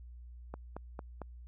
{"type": "click train", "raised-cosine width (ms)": 1, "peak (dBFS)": -27, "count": 4, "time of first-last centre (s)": [0.54, 1.217], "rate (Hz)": 4.43, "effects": ["added 60 Hz sine -47 dBFS peak until 1.47 s"]}